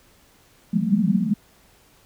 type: band-pass noise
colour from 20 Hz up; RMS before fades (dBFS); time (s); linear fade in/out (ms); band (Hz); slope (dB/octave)
white; -20; 0.73-1.34; 10; 170 to 220; 96
effects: pink hiss -56 dBFS RMS until 2.05 s